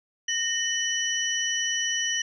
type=tone cluster; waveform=sine; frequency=1845 / 2996 / 5840 Hz; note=A#6 / F#7 / F#8; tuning=-18 / +21 / -24 cents; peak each=-29 / -28 / -29 dBFS; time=0.28-2.22 s; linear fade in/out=5 ms; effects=none